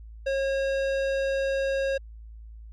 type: tone with tanh clipping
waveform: sine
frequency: 543 Hz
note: C#5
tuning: 36 cents flat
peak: -26 dBFS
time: 0.26-1.98 s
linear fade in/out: 10 ms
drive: 16 dB
effects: added 55 Hz sine -41 dBFS peak until 2.72 s